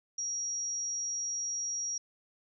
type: tone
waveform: sine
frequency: 5680 Hz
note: F8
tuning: 28 cents sharp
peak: -32 dBFS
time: 0.18-1.98 s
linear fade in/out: 5 ms
effects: none